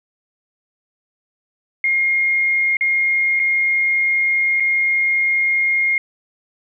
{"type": "tone with dropouts", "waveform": "sine", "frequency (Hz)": 2135, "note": "C7", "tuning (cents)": 34, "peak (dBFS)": -14, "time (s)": [1.84, 5.98], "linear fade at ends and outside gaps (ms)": 2, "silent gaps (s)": [[2.769, 2.809], [3.394, 3.398], [4.6, 4.604]], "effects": []}